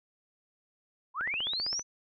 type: linear sweep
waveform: sine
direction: up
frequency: 938 to 6130 Hz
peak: -30 dBFS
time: 1.14-1.83 s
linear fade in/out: 50 ms
type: click train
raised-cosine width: 0.5 ms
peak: -26 dBFS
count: 10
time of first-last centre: 1.21-1.794 s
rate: 15.4 Hz
effects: none